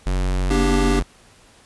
square tone, 46.25 Hz, F#1, in tune, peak -19 dBFS, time 0.06-1.03 s, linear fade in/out 10 ms
square chord, G minor, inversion first, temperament equal with one note detuned, 238.5 / 293.7 / 392 Hz, Bb3 / D4 / G4, +40 / 0 / 0 cents, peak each -23 dBFS, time 0.5-1 s, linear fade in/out 10 ms
effects pink hiss -51 dBFS RMS until 1.65 s + resampled to 24000 Hz

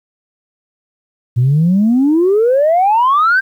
sine exponential sweep, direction up, 116.54 to 1600 Hz, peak -7 dBFS, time 1.36-3.41 s, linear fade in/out 20 ms, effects tanh soft clip ceiling -5 dBFS + 8-bit

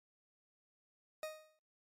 40% pulse tone with exponential decay, 622.3 Hz, D#5, in tune, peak -37 dBFS, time 1.23-1.59 s, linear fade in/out 1 ms, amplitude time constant 77 ms, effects noise-tail reverb RT60 0.3 s tail -20 dB re dry + MP3 64 kbps

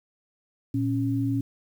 sine tone pair together, 115.92 / 275.7 Hz, A#2 / C#4, -9 / -9 cents, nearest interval octave + minor third, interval 1500 cents, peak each -26 / -25 dBFS, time 0.74-1.41 s, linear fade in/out 5 ms, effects 9-bit

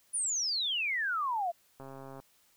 sine exponential sweep, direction down, 9956 to 659.3 Hz, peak -29 dBFS, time 0.13-1.52 s, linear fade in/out 20 ms
click train, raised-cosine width 1 ms, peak -33 dBFS, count 55, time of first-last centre 1.8-2.2 s, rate 135 Hz
effects white hiss -67 dBFS RMS until 2.56 s

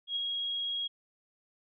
sine tone with ADSR envelope, 3292 Hz, G#7, 16 cents flat, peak -28 dBFS, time 0.07-0.88 s, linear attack 94 ms, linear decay 5 ms, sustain -3 dB, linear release 17 ms, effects none

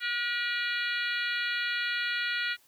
harmonic tone with a mistuned harmonic, 480 Hz, B4, 49 cents flat, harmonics 3 / 4 / 5 / 6 / 7 / 8 / 9, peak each -32 / -34 / -36 / -38 / -39 / -40 / -41 dBFS, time 0-2.57 s, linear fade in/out 50 ms, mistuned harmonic 8, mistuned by +37 cents, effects white hiss -63 dBFS RMS until 2.67 s

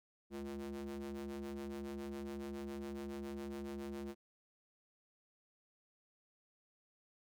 square ring-modulated tone, 69.1 Hz, C#2, 5 cents flat, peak -40 dBFS, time 0.3-4.15 s, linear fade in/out 50 ms, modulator 280 Hz, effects none

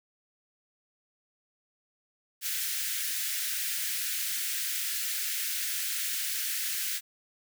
white high-pass noise, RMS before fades -32 dBFS, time 2.41-7.01 s, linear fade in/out 50 ms, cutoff 1500 Hz, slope 48 dB/octave, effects none

